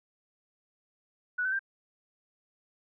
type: tone with pitch steps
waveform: sine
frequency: 1474 / 1526.9 / 1581.6 Hz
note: F#6 / G6 / G6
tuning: -7 / -46 / +15 cents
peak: -27 dBFS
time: 1.38-1.593 s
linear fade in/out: 10 ms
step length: 71 ms
effects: none